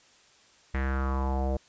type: tone with low-pass filter sweep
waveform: square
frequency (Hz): 66.6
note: C2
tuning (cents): +31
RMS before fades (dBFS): -28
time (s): 0.74-1.57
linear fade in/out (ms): 5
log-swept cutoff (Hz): 2000 to 590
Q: 4.1
effects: white hiss -59 dBFS RMS until 1.68 s + resampled to 16000 Hz